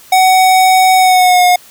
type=tone with pitch glide; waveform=square; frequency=749 to 719.7 Hz; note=F#5 to F#5; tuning=+21 to -48 cents; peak=-6 dBFS; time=0.12-1.56 s; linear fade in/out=5 ms; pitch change=-69 cents; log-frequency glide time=0.97-1.44 s; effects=white hiss -40 dBFS RMS until 1.7 s

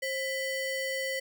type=ring-modulated tone; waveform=square; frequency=1260 Hz; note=D#6; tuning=21 cents sharp; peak=-28 dBFS; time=0.02-1.2 s; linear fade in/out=10 ms; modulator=728 Hz; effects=none

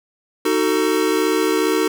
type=chord; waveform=square; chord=D# diminished; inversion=none; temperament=just; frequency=311.1 / 373.4 / 448 Hz; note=D#4 / F#4 / A4; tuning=0 / +16 / +31 cents; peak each=-21 dBFS; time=0.45-1.88 s; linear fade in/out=5 ms; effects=none

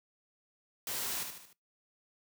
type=noise with echo; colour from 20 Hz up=white; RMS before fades=-37 dBFS; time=0.87-1.23 s; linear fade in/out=2 ms; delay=75 ms; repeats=4; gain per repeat=-6 dB; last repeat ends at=1.53 s; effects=noise-tail reverb RT60 0.2 s tail -22 dB re dry + high-pass 100 Hz 12 dB/octave

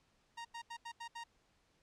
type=tone bursts at uneven times; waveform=sawtooth; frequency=932.3 Hz; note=A#5; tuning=in tune; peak=-40 dBFS; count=6; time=0.37-0.45 / 0.54-0.62 / 0.7-0.77 / 0.85-0.92 / 1-1.08 / 1.15-1.24 s; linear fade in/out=10 ms; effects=pink hiss -74 dBFS RMS until 1.82 s + low-pass 7000 Hz 12 dB/octave

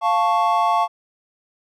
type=chord; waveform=triangle; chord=F augmented; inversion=none; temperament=equal; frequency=698.5 / 880 / 1108.7 Hz; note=F5 / A5 / C#6; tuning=0 / 0 / 0 cents; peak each=-18 dBFS; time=0.01-0.88 s; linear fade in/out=50 ms; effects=none

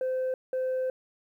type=tone pair in turn; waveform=sine; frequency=516 / 516 Hz; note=C5 / C5; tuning=-24 / -24 cents; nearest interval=unison; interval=0 cents; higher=neither; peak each=-24 dBFS; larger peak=neither; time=0.01-0.34 / 0.53-0.9 s; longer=second; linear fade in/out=2 ms; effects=tanh soft clip ceiling -25 dBFS + 11-bit

